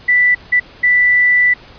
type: tone bursts at uneven times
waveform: sine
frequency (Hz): 1975.5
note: B6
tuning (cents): 0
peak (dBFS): -8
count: 3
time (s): 0.08-0.35 / 0.52-0.6 / 0.83-1.54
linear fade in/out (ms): 10
effects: pink hiss -40 dBFS RMS until 1.78 s + resampled to 11025 Hz